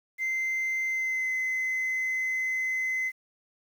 sine tone with pitch glide, 2078 to 2046 Hz, C7 to C7, -12 to -39 cents, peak -24 dBFS, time 0.18-3.12 s, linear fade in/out 50 ms, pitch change -27 cents, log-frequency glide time 0.87-1.32 s, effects tanh soft clip ceiling -25 dBFS + 9-bit

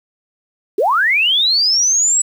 sine linear sweep, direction up, 349.2 to 7870 Hz, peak -11 dBFS, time 0.78-2.22 s, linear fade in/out 5 ms, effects 7-bit

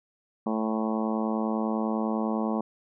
harmonic tone, 110 Hz, A2, in tune, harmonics 2 / 3 / 4 / 5 / 6 / 7 / 8 / 9 / 10, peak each -27 / -34 / -36 / -36 / -38 / -37 / -39 / -39 / -40 dBFS, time 0.46-2.61 s, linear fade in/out 5 ms, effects none

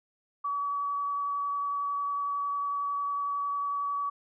sine tone with vibrato, 1139 Hz, C#6, 47 cents sharp, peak -28 dBFS, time 0.44-4.1 s, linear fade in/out 10 ms, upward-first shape triangle, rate 11 Hz, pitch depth 10 cents each way, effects none

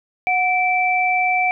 sine tone pair together, 734 / 2328 Hz, F#5 / D7, -14 / -16 cents, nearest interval octave + minor sixth, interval 1998 cents, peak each -18 dBFS, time 0.27-1.51 s, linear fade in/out 0 ms, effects none

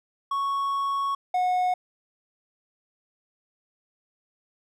triangle tone pair in turn, 1108.7 / 729.2 Hz, C#6 / F#5, 0 / -25 cents, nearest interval perfect fifth, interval 725 cents, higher first, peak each -22 / -19 dBFS, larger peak second, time 0.31-1.15 / 1.34-1.74 s, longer first, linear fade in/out 5 ms, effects none

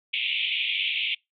white band-pass noise, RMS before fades -27 dBFS, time 0.13-1.15 s, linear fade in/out 10 ms, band 2200 to 3500 Hz, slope 96 dB/octave, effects noise-tail reverb RT60 0.2 s tail -26 dB re dry

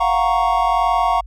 triangle chord, Gb major seventh, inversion third, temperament equal, 698.5 / 740 / 932.3 / 1108.7 Hz, F5 / Gb5 / Bb5 / Db6, 0 / 0 / 0 / 0 cents, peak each -18 dBFS, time 0-1.21 s, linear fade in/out 10 ms, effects added 50 Hz sine -33 dBFS peak until 1.26 s

